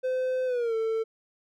triangle tone with pitch glide, 513 to 446.6 Hz, C5 to A4, -34 to +26 cents, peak -23 dBFS, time 0.03-1.04 s, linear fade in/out 20 ms, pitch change -240 cents, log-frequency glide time 0.46-0.75 s, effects none

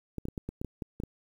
clicks, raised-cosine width 3 ms, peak -22 dBFS, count 10, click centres 0.183 / 0.254 / 0.285 / 0.378 / 0.49 / 0.615 / 0.647 / 0.822 / 1.001 / 1.036 s, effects 9-bit

